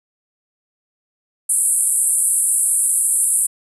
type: band-pass noise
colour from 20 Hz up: white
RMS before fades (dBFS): -17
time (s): 1.49-3.47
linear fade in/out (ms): 10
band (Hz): 8200 to 11000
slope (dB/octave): 96
effects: none